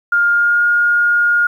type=tone with pitch glide; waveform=sine; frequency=1409 to 1424.5 Hz; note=F6 to F6; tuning=+15 to +34 cents; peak=-10 dBFS; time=0.12-1.47 s; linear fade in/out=5 ms; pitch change=+19 cents; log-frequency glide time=0.3-0.63 s; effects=8-bit